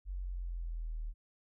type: linear sweep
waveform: sine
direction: down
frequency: 46.93 to 38.13 Hz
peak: -36 dBFS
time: 0.05-1.14 s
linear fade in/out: 50 ms
effects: none